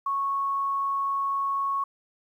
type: tone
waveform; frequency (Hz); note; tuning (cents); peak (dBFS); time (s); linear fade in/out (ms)
sine; 1104; C#6; -7; -24; 0.06-1.84; 5
effects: 10-bit